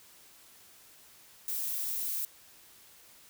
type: noise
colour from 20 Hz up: violet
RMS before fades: -34 dBFS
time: 1.48-2.25 s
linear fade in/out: 0 ms
effects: white hiss -57 dBFS RMS until 3.29 s